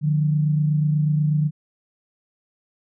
sine tone pair together, 150 / 178.21 Hz, D3 / F3, +37 / +35 cents, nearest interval minor third, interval 298 cents, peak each -17 / -27 dBFS, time 0.01-1.51 s, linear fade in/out 50 ms, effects none

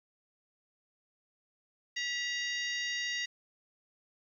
harmonic tone with a mistuned harmonic, 939 Hz, A#5, 12 cents sharp, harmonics 2 / 3 / 4 / 5 / 6 / 7, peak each -35 / -39 / -41 / -43 / -45 / -46 dBFS, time 1.96-3.26 s, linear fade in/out 10 ms, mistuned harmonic 2, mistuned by +67 cents, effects 11-bit

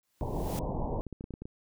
white noise with exponential growth, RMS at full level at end -41 dBFS, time 0.03-0.59 s, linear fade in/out 0 ms, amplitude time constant 120 ms
pink low-pass noise, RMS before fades -33 dBFS, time 0.21-1.01 s, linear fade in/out 0 ms, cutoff 1000 Hz, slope 96 dB/octave
clicks, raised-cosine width 3 ms, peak -27 dBFS, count 11, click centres 0.822 / 0.901 / 0.967 / 1.067 / 1.127 / 1.209 / 1.241 / 1.307 / 1.339 / 1.42 / 1.455 s
effects none

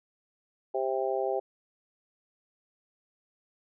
harmonic tone, 131.9 Hz, C3, 14 cents sharp, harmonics 3 / 4 / 5 / 6, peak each -31 / -32 / -33 / -34 dBFS, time 0.74-1.4 s, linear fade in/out 10 ms, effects none

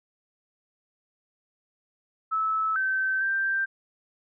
sine tone with pitch steps, 1304 / 1543 / 1574 Hz, E6 / G6 / G6, -19 / -28 / +7 cents, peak -23 dBFS, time 2.31-3.66 s, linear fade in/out 20 ms, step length 450 ms, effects none

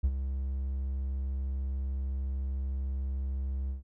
triangle tone with ADSR envelope, 66.8 Hz, C2, 36 cents sharp, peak -18 dBFS, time 0.03-3.83 s, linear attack 17 ms, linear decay 52 ms, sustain -10 dB, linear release 130 ms, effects tanh soft clip ceiling -16 dBFS

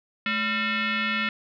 sine tone with frequency modulation, 216.5 Hz, A3, 28 cents flat, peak -23 dBFS, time 0.26-1.29 s, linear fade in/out 2 ms, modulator 793 Hz, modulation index 3.6, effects none

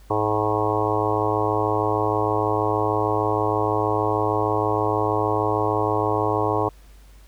harmonic tone with a mistuned harmonic, 106.4 Hz, G#2, 42 cents sharp, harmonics 1 / 3 / 4 / 5 / 6 / 7 / 8 / 9 / 10, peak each -28 / -28 / -25 / -29 / -30 / -28 / -29 / -28 / -28 dBFS, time 0.1-6.69 s, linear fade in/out 5 ms, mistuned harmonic 10, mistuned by +41 cents, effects added 50 Hz sine -45 dBFS peak until 7.27 s + pink hiss -56 dBFS RMS until 7.27 s

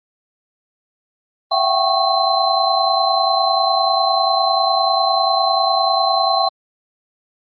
sine tone cluster, 669 / 756 / 786 / 1098 / 4077 Hz, E5 / F#5 / G5 / C#6 / C8, +25 / +37 / +4 / -17 / -46 cents, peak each -20 dBFS, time 1.51-6.49 s, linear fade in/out 10 ms, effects Opus 32 kbps

